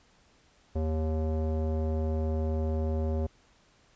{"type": "tone with low-pass filter", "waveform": "square", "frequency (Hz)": 78.8, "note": "D#2", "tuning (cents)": 23, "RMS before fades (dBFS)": -29, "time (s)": [0.75, 3.27], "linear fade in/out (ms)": 10, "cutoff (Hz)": 560, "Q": 2, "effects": ["pink hiss -63 dBFS RMS until 3.95 s", "resampled to 16000 Hz"]}